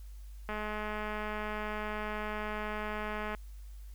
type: click train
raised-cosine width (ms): 0.5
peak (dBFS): -23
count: 607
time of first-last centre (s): 0.49-3.348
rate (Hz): 212
effects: added 50 Hz sine -44 dBFS peak until 3.94 s + white hiss -65 dBFS RMS until 3.94 s